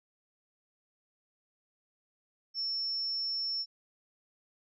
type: tone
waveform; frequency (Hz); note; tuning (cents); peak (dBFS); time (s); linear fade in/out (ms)
sine; 5400; E8; +41; -31; 2.54-3.66; 50
effects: none